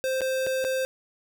square tone with dropouts, 523.3 Hz, C5, in tune, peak -25 dBFS, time 0.04-0.85 s, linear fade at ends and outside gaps 0 ms, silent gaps 0.208-0.216 / 0.466-0.47 / 0.642-0.648 s, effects none

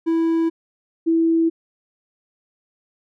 triangle / sine tone pair in turn, 328.8 / 328.8 Hz, E4 / E4, -4 / -4 cents, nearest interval unison, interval 0 cents, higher neither, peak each -14 dBFS, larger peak neither, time 0.06-0.5 / 1.06-1.5 s, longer neither, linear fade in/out 20 ms, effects none

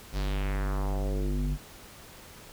square tone with low-pass filter sweep, 49 Hz, G1, in tune, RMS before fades -29 dBFS, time 0.12-1.58 s, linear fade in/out 50 ms, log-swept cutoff 5500 to 170 Hz, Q 2.3, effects pink hiss -49 dBFS RMS until 2.52 s

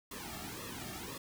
pink noise with flanger, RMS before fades -44 dBFS, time 0.11-1.18 s, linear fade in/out 5 ms, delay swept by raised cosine 1.3 to 2.04 ms, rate 1.9 Hz, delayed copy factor -0.9, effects none

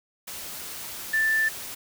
sine tone in noise, 1767 Hz, A6, 7 cents sharp, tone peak -20 dBFS, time 1.13-1.49 s, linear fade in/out 10 ms, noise white, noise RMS -37 dBFS, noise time 0.27-1.75 s, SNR +14 dB, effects none

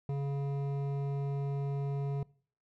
triangle tone with hard clipping, 140 Hz, C#3, 18 cents sharp, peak -33 dBFS, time 0.09-2.23 s, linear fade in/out 2 ms, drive 15 dB, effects noise-tail reverb RT60 0.5 s tail -23 dB re dry

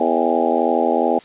harmonic tone with a mistuned harmonic, 82.41 Hz, E2, in tune, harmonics 3 / 4 / 5 / 6 / 7 / 8 / 9 / 10, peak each -23 / -23 / -23 / -23 / -23 / -23 / -23 / -23 dBFS, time 0-1.19 s, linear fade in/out 5 ms, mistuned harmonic 9, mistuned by +70 cents, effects white hiss -45 dBFS RMS until 1.24 s + resampled to 8000 Hz

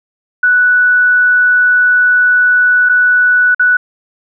sine tone with dropouts, 1480 Hz, F#6, in tune, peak -6 dBFS, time 0.43-3.77 s, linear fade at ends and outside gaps 5 ms, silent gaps 2.89-2.894 / 3.547-3.595 s, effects none

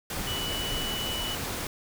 sine tone in noise, 2960 Hz, F#7, in tune, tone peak -32 dBFS, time 0.27-1.35 s, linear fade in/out 2 ms, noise pink, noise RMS -33 dBFS, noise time 0.1-1.67 s, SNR -2 dB, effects none

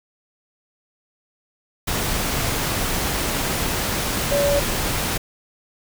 sine tone in noise, 570 Hz, C#5, 48 cents sharp, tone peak -17 dBFS, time 4.31-4.6 s, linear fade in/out 10 ms, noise pink, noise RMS -23 dBFS, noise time 1.87-5.18 s, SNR +3 dB, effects none

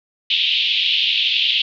white band-pass noise, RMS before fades -18 dBFS, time 0.3-1.62 s, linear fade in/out 5 ms, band 2700 to 3600 Hz, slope 48 dB/octave, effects none

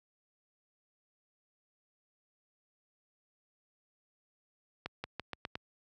accelerating click train, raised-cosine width 0.3 ms, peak -21 dBFS, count 6, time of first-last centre 4.86-5.554 s, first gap 180 ms, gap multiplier 0.87, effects high-pass 60 Hz 12 dB/octave

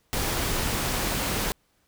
pink noise, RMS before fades -27 dBFS, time 0.13-1.52 s, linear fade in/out 0 ms, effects pink hiss -68 dBFS RMS until 1.87 s

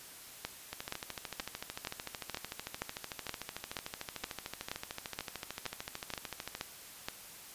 two click trains, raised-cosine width 0.2 ms, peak -21 / -18 dBFS, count 79 / 15, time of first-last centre 0.73-6.551 / 0.45-7.085 s, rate 13.4 / 2.11 Hz, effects white hiss -51 dBFS RMS until 7.54 s + resampled to 32000 Hz

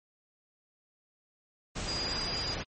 sine tone in noise, 4864 Hz, D#8, 40 cents flat, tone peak -33 dBFS, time 1.87-2.55 s, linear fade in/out 20 ms, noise pink, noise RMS -36 dBFS, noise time 1.75-2.64 s, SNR 0 dB, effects MP3 32 kbps

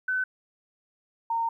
sine tone pair in turn, 1513 / 918.5 Hz, F#6 / A#5, +38 / -26 cents, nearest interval major sixth, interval 864 cents, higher first, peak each -24 dBFS, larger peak neither, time 0.08-0.24 / 1.3-1.49 s, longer second, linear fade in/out 5 ms, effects 11-bit

